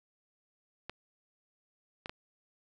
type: clicks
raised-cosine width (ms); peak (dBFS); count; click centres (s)
0.3; -23; 3; 0.896 / 2.059 / 2.095
effects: none